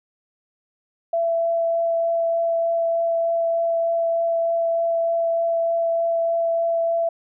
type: tone with vibrato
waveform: sine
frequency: 669 Hz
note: E5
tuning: 25 cents sharp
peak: -18 dBFS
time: 1.13-7.09 s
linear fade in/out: 5 ms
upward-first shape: triangle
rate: 3.3 Hz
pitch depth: 8 cents each way
effects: none